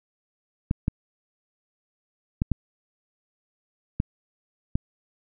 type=clicks; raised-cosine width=5 ms; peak=-10 dBFS; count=6; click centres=0.711 / 0.881 / 2.419 / 2.517 / 4.001 / 4.755 s; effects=none